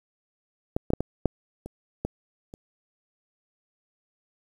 clicks, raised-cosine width 2 ms, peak -11 / -13 / -8 / -13 / -7 / -24 / -14 / -28 dBFS, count 8, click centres 0.765 / 0.904 / 0.935 / 1.006 / 1.257 / 1.66 / 2.05 / 2.539 s, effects 8-bit

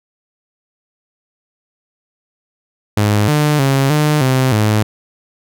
sawtooth tone with pitch steps, 104.3 / 149.7 / 136.2 / 150.8 / 130.4 / 107 Hz, G#2 / D3 / C#3 / D3 / C3 / A2, +8 / +33 / -30 / +46 / -5 / -48 cents, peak -7 dBFS, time 2.97-4.83 s, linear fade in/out 5 ms, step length 310 ms, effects none

